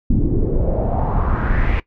brown noise with low-pass filter sweep, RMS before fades -17 dBFS, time 0.1-1.8 s, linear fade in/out 5 ms, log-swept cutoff 250 to 2400 Hz, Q 3.5, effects noise-tail reverb RT60 0.1 s tail -18 dB re dry

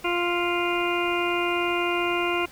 harmonic tone, 349.2 Hz, F4, in tune, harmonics 1 / 2 / 3 / 4 / 6 / 7 / 8, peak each -26 / -31 / -30 / -32 / -33 / -31 / -32 dBFS, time 0.04-2.46 s, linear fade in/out 10 ms, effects pink hiss -48 dBFS RMS until 2.51 s

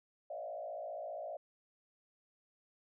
sine tone with frequency modulation, 635 Hz, D#5, 35 cents sharp, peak -40 dBFS, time 0.3-1.37 s, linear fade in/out 5 ms, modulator 55 Hz, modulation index 1.4, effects none

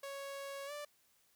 sawtooth tone with pitch glide, 554.4 to 587.4 Hz, C#5 to D5, 0 to 0 cents, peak -39 dBFS, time 0.03-0.85 s, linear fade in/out 5 ms, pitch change +100 cents, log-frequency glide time 0.66-0.72 s, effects white hiss -72 dBFS RMS until 1.35 s

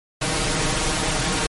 pink noise with comb filter, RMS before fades -22 dBFS, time 0.21-1.47 s, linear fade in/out 10 ms, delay 6.4 ms, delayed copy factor +0.8, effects MP3 48 kbps

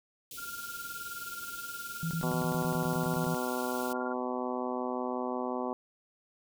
white band-stop noise, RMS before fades -44 dBFS, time 0.31-3.93 s, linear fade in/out 2 ms, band 500 to 2500 Hz, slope 48 dB/octave
sine tone with tremolo, 1396.9 Hz, F6, in tune, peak -37 dBFS, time 0.37-4.14 s, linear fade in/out 20 ms, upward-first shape sine, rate 19 Hz, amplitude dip 70%
sine tone bursts, 164.81 Hz, E3, in tune, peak -30 dBFS, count 13, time 2.03-3.346 s, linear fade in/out 0 ms, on 80 ms, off 23 ms
harmonic tone, 125.5 Hz, B2, 28 cents sharp, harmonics 2 / 3 / 4 / 5 / 6 / 7 / 8 / 9, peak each -36 / -38 / -39 / -40 / -41 / -41 / -42 / -43 dBFS, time 2.23-5.73 s, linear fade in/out 0 ms
effects none

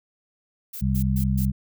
violet noise bursts, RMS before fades -35 dBFS, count 4, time 0.73-1.456 s, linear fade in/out 10 ms, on 84 ms, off 130 ms
harmonic tone, 65.5 Hz, C2, 2 cents sharp, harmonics 1 / 2 / 3, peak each -24 / -24 / -24 dBFS, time 0.81-1.52 s, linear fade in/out 20 ms
effects none

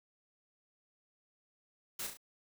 white noise with echo, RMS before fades -40 dBFS, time 1.99-2.07 s, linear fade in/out 5 ms, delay 34 ms, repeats 3, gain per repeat -5 dB, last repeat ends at 2.172 s, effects none

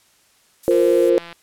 violet noise, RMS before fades -35 dBFS, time 0.63-1.1 s, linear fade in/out 5 ms
sine chord, F suspended fourth, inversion none, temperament just, 349.2 / 465.6 / 523.8 Hz, F4 / Bb4 / C5, 0 / -2 / +2 cents, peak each -16 / -17 / -17 dBFS, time 0.68-1.18 s, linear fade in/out 0 ms
click train, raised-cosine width 0.3 ms, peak -21 dBFS, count 106, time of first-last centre 0.71-1.328 s, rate 170 Hz
effects white hiss -57 dBFS RMS until 1.42 s + low-pass 11000 Hz 12 dB/octave

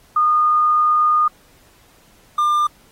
sine / triangle tone pair in turn, 1224 / 1199.5 Hz, D#6 / D6, -29 / +36 cents, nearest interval unison, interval 35 cents, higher first, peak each -12 dBFS, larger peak neither, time 0.16-1.28 / 2.38-2.67 s, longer first, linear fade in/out 5 ms, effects pink hiss -53 dBFS RMS until 2.91 s + AAC 48 kbps

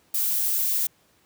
violet noise, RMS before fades -24 dBFS, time 0.14-0.87 s, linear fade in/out 5 ms, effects pink hiss -62 dBFS RMS until 1.25 s + high-pass 80 Hz 12 dB/octave

